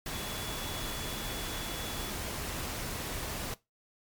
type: tone in noise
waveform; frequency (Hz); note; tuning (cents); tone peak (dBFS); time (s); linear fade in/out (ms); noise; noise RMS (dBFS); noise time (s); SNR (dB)
sine; 3413; G#7; +47; -45; 0.13-2.1; 2; pink; -37; 0.06-3.54; -11
effects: noise-tail reverb RT60 0.2 s tail -19 dB re dry + MP3 96 kbps